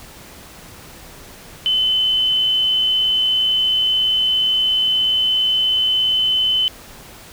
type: tone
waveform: sine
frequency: 3039 Hz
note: F#7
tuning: 46 cents sharp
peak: -14 dBFS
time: 1.66-6.68 s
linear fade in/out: 0 ms
effects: pink hiss -40 dBFS RMS until 7.32 s